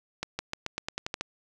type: accelerating click train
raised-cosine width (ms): 0.2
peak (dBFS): -14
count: 10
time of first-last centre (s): 0.23-1.21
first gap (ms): 160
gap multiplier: 0.9
effects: none